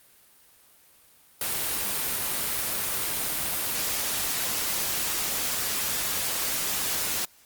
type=noise; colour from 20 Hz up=white; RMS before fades=-28 dBFS; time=1.41-7.25 s; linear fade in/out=2 ms; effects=white hiss -57 dBFS RMS until 7.45 s + Opus 32 kbps